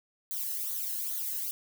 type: noise with flanger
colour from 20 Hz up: violet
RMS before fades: -34 dBFS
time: 0.31-1.51 s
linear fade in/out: 0 ms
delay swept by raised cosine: 0.38 to 0.88 ms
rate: 2.4 Hz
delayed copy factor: -0.75
effects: none